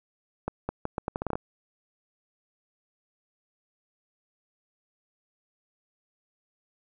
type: accelerating click train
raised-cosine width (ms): 1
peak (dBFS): -15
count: 11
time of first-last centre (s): 0.48-1.355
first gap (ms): 210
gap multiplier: 0.78
effects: none